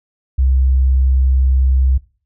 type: tone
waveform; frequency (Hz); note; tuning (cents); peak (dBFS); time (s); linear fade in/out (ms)
sine; 65.41; C2; 0; -10; 0.38-1.98; 10
effects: noise-tail reverb RT60 0.4 s tail -20 dB re dry